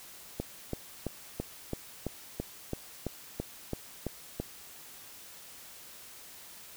click train, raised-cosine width 2 ms, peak -19 dBFS, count 13, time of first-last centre 0.4-4.4 s, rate 3 Hz, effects white hiss -50 dBFS RMS until 6.76 s

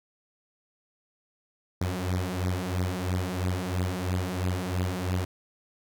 sawtooth beating tone pair, 89.9 / 92.9 Hz, F#2 / F#2, -49 / +7 cents, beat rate 3 Hz, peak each -26 dBFS, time 1.81-5.25 s, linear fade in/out 5 ms, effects none

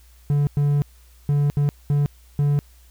triangle tone bursts at uneven times, 144.4 Hz, D3, 29 cents flat, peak -14 dBFS, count 6, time 0.3-0.47 / 0.57-0.82 / 1.29-1.5 / 1.57-1.69 / 1.9-2.06 / 2.39-2.59 s, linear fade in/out 0 ms, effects added 60 Hz sine -48 dBFS peak until 2.9 s + white hiss -57 dBFS RMS until 2.9 s

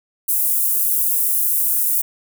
pink high-pass noise, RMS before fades -18 dBFS, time 0.28-2.02 s, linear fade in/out 10 ms, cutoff 11000 Hz, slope 24 dB/octave, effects none

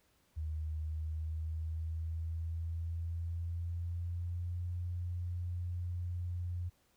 sine tone with pitch glide, 78 to 88.06 Hz, D#2 to F2, +5 to +15 cents, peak -35 dBFS, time 0.36-6.7 s, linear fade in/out 20 ms, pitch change +210 cents, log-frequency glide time 0.82-4.65 s, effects pink hiss -72 dBFS RMS until 6.96 s

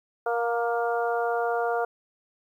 harmonic tone with a mistuned harmonic, 235 Hz, A#3, 14 cents sharp, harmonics 2 / 3 / 4 / 5 / 6, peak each -27 / -27 / -35 / -36 / -33 dBFS, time 0.26-1.85 s, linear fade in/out 5 ms, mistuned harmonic 4, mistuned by -19 cents, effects 10-bit

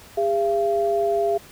sine tone pair together, 405.4 / 679.9 Hz, G#4 / F5, -42 / -47 cents, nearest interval major sixth, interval 895 cents, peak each -21 dBFS, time 0.17-1.38 s, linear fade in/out 10 ms, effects pink hiss -46 dBFS RMS until 1.51 s

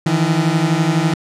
30% pulse beating tone pair, 155.56 / 167.56 Hz, D#3 / E3, 0 / +29 cents, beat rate 12 Hz, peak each -14 dBFS, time 0.06-1.14 s, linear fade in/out 5 ms, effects low-pass 8000 Hz 12 dB/octave

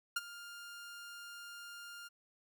sawtooth tone with ADSR envelope, 1404 Hz, F6, 9 cents sharp, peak -27 dBFS, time 0.16-2.09 s, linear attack 7 ms, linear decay 29 ms, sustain -17 dB, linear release 22 ms, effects none

